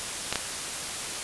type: clicks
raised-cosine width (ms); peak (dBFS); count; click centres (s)
0.2; -8; 2; 0.326 / 0.357
effects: white hiss -33 dBFS RMS until 1.23 s + resampled to 24000 Hz